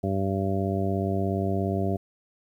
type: harmonic tone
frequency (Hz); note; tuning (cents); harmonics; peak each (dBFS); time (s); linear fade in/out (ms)
97; G2; -18; 1 / 2 / 3 / 4 / 5 / 6 / 7; -28 / -29 / -33 / -31 / -40 / -36 / -32; 0.03-1.97; 10
effects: 10-bit